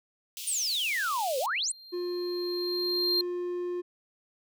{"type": "high-pass noise", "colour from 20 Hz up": "pink", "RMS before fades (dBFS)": -39, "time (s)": [0.37, 1.46], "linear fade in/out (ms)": 0, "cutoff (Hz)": 2700, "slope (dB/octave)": 48}
{"type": "exponential two-way sweep", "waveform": "sine", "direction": "down then up", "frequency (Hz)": [9397, 494.3, 9397], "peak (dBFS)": -27, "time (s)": [0.47, 1.72], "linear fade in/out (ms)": 5, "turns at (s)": 1.39}
{"type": "tone with exponential growth", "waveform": "triangle", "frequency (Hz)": 4186, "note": "C8", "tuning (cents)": 0, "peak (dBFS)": -22, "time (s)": [0.95, 3.21], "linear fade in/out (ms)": 2, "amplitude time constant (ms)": 490}
{"type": "tone", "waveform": "triangle", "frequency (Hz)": 354.6, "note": "F4", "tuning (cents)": 26, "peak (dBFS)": -28, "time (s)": [1.92, 3.82], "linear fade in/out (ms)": 20}
{"effects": []}